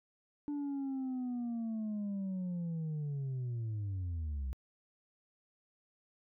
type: linear sweep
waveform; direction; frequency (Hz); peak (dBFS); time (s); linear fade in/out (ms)
sine; down; 293.7 to 62.5; -32; 0.48-4.53; 0
effects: tanh soft clip ceiling -34 dBFS